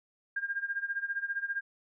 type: tone with tremolo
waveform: sine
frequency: 1609 Hz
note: G6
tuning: 45 cents sharp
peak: -28 dBFS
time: 0.36-1.61 s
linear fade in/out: 5 ms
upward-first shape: sine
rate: 15 Hz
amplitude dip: 85%
effects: none